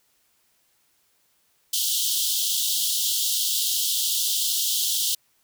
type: high-pass noise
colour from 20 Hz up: pink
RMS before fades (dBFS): -24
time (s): 1.73-5.15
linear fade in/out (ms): 5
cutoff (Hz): 3000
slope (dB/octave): 96
effects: white hiss -66 dBFS RMS until 5.43 s

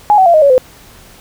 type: tone with pitch steps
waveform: sine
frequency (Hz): 834 / 756 / 685.3 / 621.2 / 563.1 / 510.4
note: G#5 / F#5 / F5 / D#5 / C#5 / C5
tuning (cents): +7 / +37 / -33 / -3 / +27 / -43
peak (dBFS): -4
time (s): 0.1-0.58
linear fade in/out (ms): 0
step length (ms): 80
effects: pink hiss -40 dBFS RMS until 1.2 s

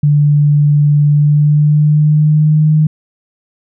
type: tone with pitch glide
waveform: sine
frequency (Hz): 146.83 to 154.22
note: D3 to D#3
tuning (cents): 0 to -15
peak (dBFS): -6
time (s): 0.03-2.87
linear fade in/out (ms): 5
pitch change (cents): +85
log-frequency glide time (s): 1.08-2.73
effects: none

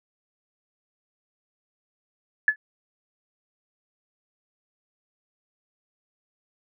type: tone with exponential decay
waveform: sine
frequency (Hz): 1718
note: A6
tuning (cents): -42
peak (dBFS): -11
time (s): 2.48-2.56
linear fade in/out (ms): 2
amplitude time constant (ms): 17
effects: none

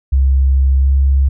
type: tone with pitch glide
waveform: sine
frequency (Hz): 67 to 68.05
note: C2 to C#2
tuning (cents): +42 to -31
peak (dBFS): -8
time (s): 0.12-1.29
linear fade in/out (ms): 10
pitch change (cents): +27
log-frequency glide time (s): 0.8-0.88
effects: none

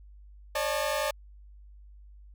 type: tone cluster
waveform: sawtooth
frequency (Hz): 551 / 602 / 875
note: C#5 / D5 / A5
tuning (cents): -11 / +43 / -10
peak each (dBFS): -28 / -26 / -31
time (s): 0.55-1.11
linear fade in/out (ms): 5
effects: added 50 Hz sine -48 dBFS peak until 2.34 s

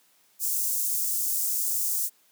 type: high-pass noise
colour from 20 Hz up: white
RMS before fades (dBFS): -27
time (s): 0.39-2.1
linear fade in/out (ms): 50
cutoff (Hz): 6600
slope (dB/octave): 24
effects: white hiss -63 dBFS RMS until 2.31 s + high-pass 150 Hz 12 dB/octave

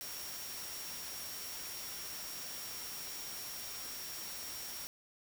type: tone in noise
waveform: sine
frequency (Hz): 5588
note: F8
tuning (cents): 0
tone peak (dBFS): -47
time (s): 0.01-4.87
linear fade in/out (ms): 0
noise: white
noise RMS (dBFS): -45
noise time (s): 0.01-4.87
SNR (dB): -5
effects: none

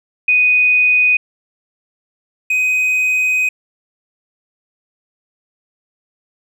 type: tone pair in turn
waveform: sine / triangle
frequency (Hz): 2489 / 2509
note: D#7 / D#7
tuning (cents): 0 / +14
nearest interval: unison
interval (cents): 14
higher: second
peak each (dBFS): -9 / -11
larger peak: first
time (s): 0.28-1.17 / 2.5-3.49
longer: second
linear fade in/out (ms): 5
effects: none

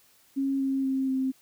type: tone with pitch steps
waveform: sine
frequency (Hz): 272.4 / 269.3 / 266.2 / 263.1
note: C#4 / C#4 / C4 / C4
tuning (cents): -30 / -50 / +30 / +10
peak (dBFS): -24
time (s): 0.36-1.32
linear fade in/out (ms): 20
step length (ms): 240
effects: white hiss -61 dBFS RMS until 1.41 s

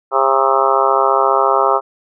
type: harmonic tone with a mistuned harmonic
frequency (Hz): 134.8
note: C#3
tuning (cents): -48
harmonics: 3 / 4 / 5 / 6 / 7 / 8 / 9 / 10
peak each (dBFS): -19 / -19 / -19 / -19 / -19 / -19 / -19 / -19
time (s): 0.11-1.81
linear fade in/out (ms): 50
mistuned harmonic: 10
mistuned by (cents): -53
effects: none

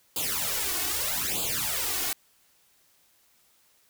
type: noise with flanger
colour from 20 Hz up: white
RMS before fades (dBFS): -29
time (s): 0.16-2.13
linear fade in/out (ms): 2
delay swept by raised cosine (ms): 0.26 to 2.76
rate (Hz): 0.8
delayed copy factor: +1
effects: white hiss -64 dBFS RMS until 3.89 s

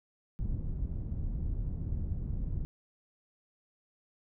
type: low-pass noise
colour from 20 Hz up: pink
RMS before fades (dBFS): -34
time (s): 0.39-2.65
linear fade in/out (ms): 0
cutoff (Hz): 130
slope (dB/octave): 12
effects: none

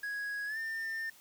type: tone with pitch glide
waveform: triangle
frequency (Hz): 1661.2 to 1801.1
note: G#6 to A6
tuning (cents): 0 to +40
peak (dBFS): -33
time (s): 0.03-1.1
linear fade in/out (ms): 5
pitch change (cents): +140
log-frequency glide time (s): 0.46-0.58
effects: white hiss -59 dBFS RMS until 1.2 s

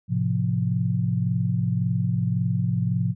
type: chord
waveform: sine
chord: F major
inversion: first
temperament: just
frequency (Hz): 109.13 / 130.96 / 174.61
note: A2 / C3 / F3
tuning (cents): -14 / +2 / 0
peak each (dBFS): -25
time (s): 0.08-3.15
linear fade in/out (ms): 50
effects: none

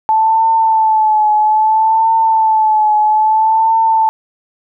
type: tone with vibrato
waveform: sine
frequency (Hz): 874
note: A5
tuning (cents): -12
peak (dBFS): -8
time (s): 0.09-4.09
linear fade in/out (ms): 0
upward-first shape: triangle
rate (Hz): 0.61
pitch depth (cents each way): 53
effects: none

